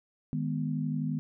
sine chord, G# minor, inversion second, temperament equal, 155.56 / 207.7 / 246.9 Hz, D#3 / G#3 / B3, 0 / 0 / 0 cents, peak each -31 / -36 / -33 dBFS, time 0.33-1.19 s, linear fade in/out 0 ms, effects none

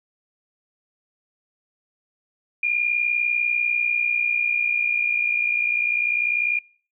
sine tone with amplitude modulation, 2418 Hz, D7, 50 cents sharp, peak -16 dBFS, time 2.63-6.59 s, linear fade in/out 5 ms, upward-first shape sine, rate 60.2 Hz, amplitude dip 65%, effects noise-tail reverb RT60 0.5 s tail -26 dB re dry

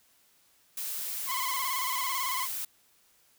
blue noise, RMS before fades -35 dBFS, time 0.77-2.65 s, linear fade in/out 5 ms
sawtooth tone with vibrato, 1046.5 Hz, C6, in tune, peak -27 dBFS, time 1.26-2.48 s, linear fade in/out 50 ms, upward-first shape square, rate 18 Hz, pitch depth 62 cents each way
effects white hiss -65 dBFS RMS until 3.38 s

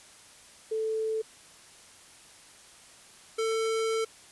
sine / square tone pair in turn, 440 / 446.4 Hz, A4 / A4, 0 / +25 cents, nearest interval unison, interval 25 cents, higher second, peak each -27 dBFS, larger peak neither, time 0.71-1.22 / 3.38-4.05 s, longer second, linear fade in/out 10 ms, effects white hiss -53 dBFS RMS until 4.31 s + resampled to 24000 Hz

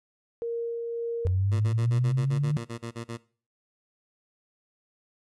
sine tone with tremolo, 466.2 Hz, A#4, in tune, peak -27 dBFS, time 0.42-1.27 s, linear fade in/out 0 ms, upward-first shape sine, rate 1.8 Hz, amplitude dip 25%
sine linear sweep, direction up, 88.6 to 150.4 Hz, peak -22 dBFS, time 1.25-2.57 s, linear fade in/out 0 ms
15% pulse tone bursts, 116.54 Hz, A#2, in tune, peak -27 dBFS, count 13, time 1.51-3.176 s, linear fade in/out 20 ms, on 94 ms, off 37 ms
effects noise-tail reverb RT60 0.4 s tail -19 dB re dry + resampled to 24000 Hz

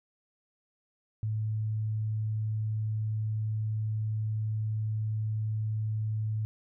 sine tone, 108.5 Hz, A2, 24 cents flat, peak -28 dBFS, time 1.23-6.45 s, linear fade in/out 0 ms, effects none

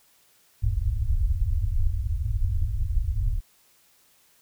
pink low-pass noise, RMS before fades -24 dBFS, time 0.62-3.41 s, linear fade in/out 20 ms, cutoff 110 Hz, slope 96 dB/octave, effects white hiss -61 dBFS RMS until 4.41 s

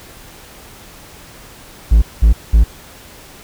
triangle tone bursts, 55 Hz, A1, in tune, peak -3 dBFS, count 3, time 1.91-2.64 s, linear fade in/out 10 ms, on 110 ms, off 200 ms, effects pink hiss -39 dBFS RMS until 3.43 s

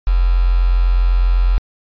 sine tone with quantisation, 44 Hz, F1, 14 cents sharp, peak -10 dBFS, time 0.07-1.58 s, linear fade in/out 0 ms, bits 5, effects resampled to 11025 Hz

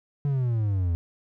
triangle exponential sweep, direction down, 145.9 to 82.41 Hz, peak -20 dBFS, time 0.25-0.95 s, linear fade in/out 0 ms, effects none

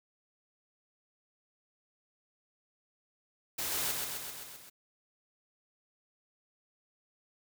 white noise with echo, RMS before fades -35 dBFS, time 3.58-3.92 s, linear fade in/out 10 ms, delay 130 ms, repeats 6, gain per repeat -3 dB, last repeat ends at 4.7 s, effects none

